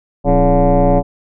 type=tone with frequency modulation; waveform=sine; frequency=269.8 Hz; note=C#4; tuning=47 cents flat; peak=-7 dBFS; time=0.24-1.03 s; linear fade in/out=50 ms; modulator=150 Hz; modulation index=3.2; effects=tanh soft clip ceiling -4 dBFS